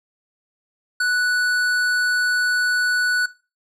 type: tone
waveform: square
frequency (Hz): 1480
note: F#6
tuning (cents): 0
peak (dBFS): -18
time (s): 1-3.26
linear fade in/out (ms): 5
effects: noise-tail reverb RT60 0.3 s tail -18 dB re dry + low-pass 9000 Hz 12 dB/octave